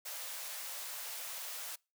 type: high-pass noise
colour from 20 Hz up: white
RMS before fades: -43 dBFS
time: 0.05-1.76 s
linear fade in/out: 10 ms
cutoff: 480 Hz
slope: 96 dB/octave
effects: noise-tail reverb RT60 0.3 s tail -26 dB re dry